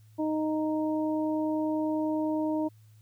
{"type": "harmonic tone", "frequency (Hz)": 310, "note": "D#4", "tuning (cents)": -6, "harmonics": [1, 2, 3], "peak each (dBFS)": [-27, -33, -37], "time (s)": [0.18, 2.69], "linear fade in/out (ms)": 20, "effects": ["added 108 Hz sine -53 dBFS peak until 3.01 s", "white hiss -69 dBFS RMS until 3.01 s"]}